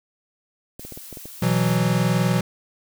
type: noise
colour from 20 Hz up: blue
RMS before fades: -40 dBFS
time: 0.79-1.77 s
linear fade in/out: 5 ms
type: clicks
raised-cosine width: 2 ms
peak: -24 dBFS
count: 10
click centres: 0.795 / 0.85 / 0.923 / 0.975 / 1.127 / 1.172 / 1.256 / 1.499 / 1.695 / 1.933 s
type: chord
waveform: square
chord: B suspended fourth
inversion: none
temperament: equal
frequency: 123.47 / 164.81 / 185 Hz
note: B2 / E3 / F#3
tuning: 0 / 0 / 0 cents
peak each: -23 dBFS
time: 1.42-2.41 s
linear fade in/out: 5 ms
effects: none